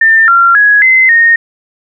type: tone with pitch steps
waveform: sine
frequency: 1796 / 1376 / 1670 / 2056 / 1850 Hz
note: A6 / F6 / G#6 / C7 / A#6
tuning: +35 / -26 / +9 / -31 / -14 cents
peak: -3 dBFS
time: 0.01-1.36 s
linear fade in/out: 5 ms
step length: 270 ms
effects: none